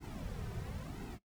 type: noise with flanger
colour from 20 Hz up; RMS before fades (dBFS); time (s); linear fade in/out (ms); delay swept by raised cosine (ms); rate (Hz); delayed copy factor
brown; -43; 0-1.19; 50; 1.7 to 3.7; 0.97; -0.75
effects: noise-tail reverb RT60 0.1 s tail -17 dB re dry